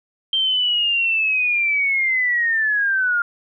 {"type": "linear sweep", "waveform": "sine", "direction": "down", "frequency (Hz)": [3156, 1396.9], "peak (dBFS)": -16, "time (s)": [0.33, 3.22], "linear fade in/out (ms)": 2, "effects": []}